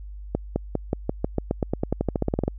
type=accelerating click train; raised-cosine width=2 ms; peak=-9 dBFS; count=21; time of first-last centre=0.35-2.48 s; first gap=210 ms; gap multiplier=0.92; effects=added 50 Hz sine -35 dBFS peak until 2.58 s